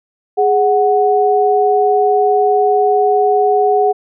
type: tone pair together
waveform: sine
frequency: 415.3 / 740 Hz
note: G#4 / F#5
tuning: 0 / 0 cents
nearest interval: minor seventh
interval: 1000 cents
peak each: -12 dBFS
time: 0.37-3.93 s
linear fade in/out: 20 ms
effects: none